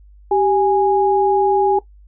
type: tone pair together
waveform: sine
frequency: 390 / 826.4 Hz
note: G4 / G#5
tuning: -9 / -9 cents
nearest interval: octave + minor second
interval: 1300 cents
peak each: -15 dBFS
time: 0.31-1.79 s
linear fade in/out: 5 ms
effects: noise-tail reverb RT60 0.1 s tail -17 dB re dry + added 50 Hz sine -42 dBFS peak until 2.07 s